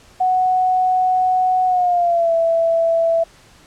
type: tone with pitch glide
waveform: sine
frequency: 740 to 663.1 Hz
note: F#5 to E5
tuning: 0 to +10 cents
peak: -13 dBFS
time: 0.2-3.24 s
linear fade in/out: 10 ms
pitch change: -190 cents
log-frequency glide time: 1.66-2.33 s
effects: pink hiss -48 dBFS RMS until 3.66 s + low-pass 9000 Hz 12 dB/octave